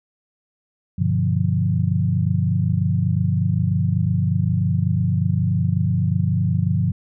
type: chord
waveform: sine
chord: G dominant seventh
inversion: none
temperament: equal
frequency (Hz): 98 / 123.47 / 146.83 / 174.61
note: G2 / B2 / D3 / F3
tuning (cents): 0 / 0 / 0 / 0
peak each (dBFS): -21 / -23 / -23 / -22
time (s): 0.98-6.92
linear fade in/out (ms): 10
effects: none